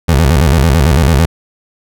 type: tone with vibrato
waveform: 25% pulse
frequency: 74.5 Hz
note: D2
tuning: 25 cents sharp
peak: -3 dBFS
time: 0.08-1.26 s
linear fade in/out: 10 ms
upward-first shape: square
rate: 9 Hz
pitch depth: 200 cents each way
effects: none